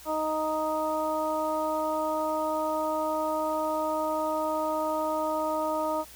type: harmonic tone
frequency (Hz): 311.1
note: D#4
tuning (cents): 0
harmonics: 1 / 2 / 3 / 4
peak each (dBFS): -34 / -29 / -31 / -34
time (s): 0.05-6.05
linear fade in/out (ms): 50
effects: added 60 Hz sine -56 dBFS peak until 6.15 s + white hiss -49 dBFS RMS until 6.15 s